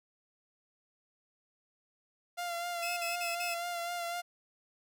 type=tone with vibrato; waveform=sawtooth; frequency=693 Hz; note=F5; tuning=14 cents flat; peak=-31 dBFS; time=2.37-4.22 s; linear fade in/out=20 ms; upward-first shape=sine; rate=4 Hz; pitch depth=28 cents each way
type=tone bursts; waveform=sawtooth; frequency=2591 Hz; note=E7; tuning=30 cents flat; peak=-32 dBFS; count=4; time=2.82-3.546 s; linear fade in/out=10 ms; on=150 ms; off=42 ms
effects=none